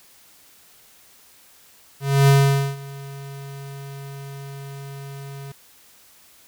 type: tone with ADSR envelope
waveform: square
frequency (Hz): 138.59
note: C#3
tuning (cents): 0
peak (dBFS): -11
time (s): 2-5.52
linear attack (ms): 280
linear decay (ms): 480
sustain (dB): -23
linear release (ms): 5
effects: white hiss -52 dBFS RMS until 6.47 s